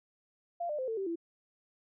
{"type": "tone with pitch steps", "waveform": "sine", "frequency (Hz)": [691, 598.1, 517.7, 448.1, 387.8, 335.7], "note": ["F5", "D5", "C5", "A4", "G4", "E4"], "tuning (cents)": [-19, 31, -18, 32, -19, 32], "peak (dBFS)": -32, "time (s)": [0.6, 1.158], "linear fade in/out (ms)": 10, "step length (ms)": 93, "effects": []}